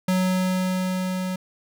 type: tone with level ramp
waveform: square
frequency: 185 Hz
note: F#3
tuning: in tune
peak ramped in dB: -19 to -26 dBFS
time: 0.08-1.36 s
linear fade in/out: 5 ms
effects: none